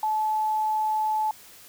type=tone; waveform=sine; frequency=864 Hz; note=A5; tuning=32 cents flat; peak=-22 dBFS; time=0.03-1.31 s; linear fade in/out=2 ms; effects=white hiss -49 dBFS RMS until 1.68 s